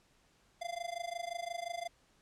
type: tone with amplitude modulation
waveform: square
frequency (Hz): 691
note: F5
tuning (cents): -19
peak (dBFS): -35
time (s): 0.61-1.88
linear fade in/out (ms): 10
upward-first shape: sine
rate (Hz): 25.7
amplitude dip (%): 90
effects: pink hiss -69 dBFS RMS until 2.21 s + low-pass 9000 Hz 12 dB/octave